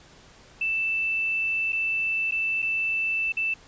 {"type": "tone with dropouts", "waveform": "sine", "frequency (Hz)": 2652, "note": "E7", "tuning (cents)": 10, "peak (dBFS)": -23, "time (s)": [0.61, 3.54], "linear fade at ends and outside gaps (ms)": 5, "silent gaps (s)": [[1.723, 1.728], [2.311, 2.32], [2.621, 2.625], [3.322, 3.369]], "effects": ["pink hiss -52 dBFS RMS until 3.67 s", "resampled to 16000 Hz"]}